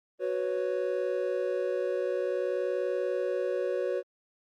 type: chord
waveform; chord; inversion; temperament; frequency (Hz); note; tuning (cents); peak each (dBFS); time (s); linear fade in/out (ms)
triangle; F# suspended fourth; none; equal; 370 / 493.9 / 554.4; F#4 / B4 / C#5; 0 / 0 / 0; -30; 0.19-4.03; 50
effects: Opus 32 kbps